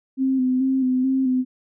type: tone with vibrato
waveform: sine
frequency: 260 Hz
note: C4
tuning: 11 cents flat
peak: -17 dBFS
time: 0.17-1.45 s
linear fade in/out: 50 ms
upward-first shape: square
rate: 2.3 Hz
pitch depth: 31 cents each way
effects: none